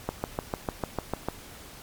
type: click train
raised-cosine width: 1 ms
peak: -13 dBFS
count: 9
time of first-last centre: 0.09-1.286 s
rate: 6.69 Hz
effects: pink hiss -46 dBFS RMS until 1.82 s + MP3 96 kbps